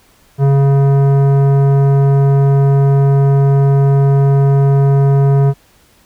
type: tone with tanh clipping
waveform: triangle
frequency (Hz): 138.59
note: C#3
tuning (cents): 0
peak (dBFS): -9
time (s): 0.38-5.54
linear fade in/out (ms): 50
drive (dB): 18
effects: pink hiss -50 dBFS RMS until 6.05 s